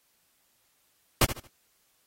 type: noise with echo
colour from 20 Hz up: pink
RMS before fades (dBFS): -21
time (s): 1.21-1.25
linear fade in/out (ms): 5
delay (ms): 75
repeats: 3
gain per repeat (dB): -11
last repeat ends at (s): 1.475
effects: white hiss -69 dBFS RMS until 2.06 s + AAC 48 kbps